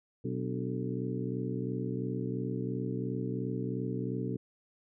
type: harmonic tone with a mistuned harmonic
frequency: 62.9 Hz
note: B1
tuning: 32 cents sharp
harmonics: 2 / 3 / 4 / 5 / 6 / 7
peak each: -36 / -38 / -39 / -40 / -41 / -41 dBFS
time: 0.24-4.37 s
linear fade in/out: 10 ms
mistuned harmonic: 5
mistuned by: -95 cents
effects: none